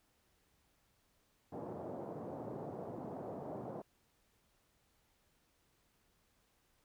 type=band-pass noise; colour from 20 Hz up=white; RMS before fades=-45 dBFS; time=1.52-3.82 s; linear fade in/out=5 ms; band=110 to 710 Hz; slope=24 dB/octave; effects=pink hiss -75 dBFS RMS until 6.84 s